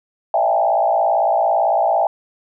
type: tone with frequency modulation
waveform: sine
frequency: 730 Hz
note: F#5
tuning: 24 cents flat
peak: -13 dBFS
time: 0.34-2.07 s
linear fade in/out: 2 ms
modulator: 57.9 Hz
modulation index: 2.1
effects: none